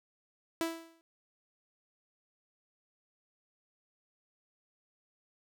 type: tone with exponential decay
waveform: sawtooth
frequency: 329.6 Hz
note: E4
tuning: in tune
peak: -24 dBFS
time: 0.61-1.01 s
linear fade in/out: 0 ms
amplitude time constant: 85 ms
effects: none